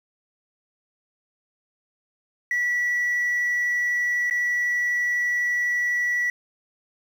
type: tone with dropouts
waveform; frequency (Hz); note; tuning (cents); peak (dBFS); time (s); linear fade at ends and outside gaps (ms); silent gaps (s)
sine; 1948; B6; -24; -19; 2.51-6.3; 2; 4.299-4.309
effects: tanh soft clip ceiling -18 dBFS + 8-bit